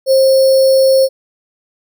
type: tone with sample-and-hold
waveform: sine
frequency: 532 Hz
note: C5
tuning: 29 cents sharp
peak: -6 dBFS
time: 0.06-1.09 s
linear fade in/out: 50 ms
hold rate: 4900 Hz
effects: none